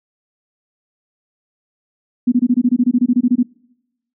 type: tone bursts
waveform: sine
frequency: 245.6 Hz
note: B3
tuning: 9 cents flat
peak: -9 dBFS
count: 16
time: 2.27-3.431 s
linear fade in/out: 10 ms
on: 51 ms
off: 23 ms
effects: noise-tail reverb RT60 0.9 s tail -25 dB re dry